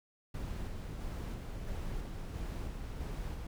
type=noise with tremolo; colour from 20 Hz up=brown; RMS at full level=-39 dBFS; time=0.34-3.47 s; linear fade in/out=5 ms; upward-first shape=square; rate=1.5 Hz; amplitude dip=25%; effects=none